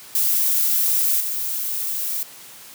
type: noise with level steps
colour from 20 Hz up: violet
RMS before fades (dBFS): -19 / -25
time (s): 0.15-2.23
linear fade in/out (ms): 2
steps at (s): 1.2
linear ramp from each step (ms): 5
effects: white hiss -42 dBFS RMS until 2.74 s + high-pass 100 Hz 12 dB/octave